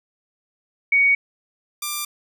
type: tone pair in turn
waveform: sine / 5% pulse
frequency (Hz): 2240 / 1186.6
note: C#7 / D6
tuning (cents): +18 / +18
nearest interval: major seventh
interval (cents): 1100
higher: first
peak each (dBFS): -13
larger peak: neither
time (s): 0.92-1.15 / 1.82-2.05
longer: neither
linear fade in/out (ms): 5
effects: none